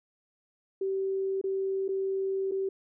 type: tone with dropouts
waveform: sine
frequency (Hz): 386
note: G4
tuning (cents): -27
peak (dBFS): -27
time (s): 0.81-2.69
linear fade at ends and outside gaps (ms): 5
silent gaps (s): 1.414-1.439 / 1.881-1.888 / 2.513-2.518
effects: none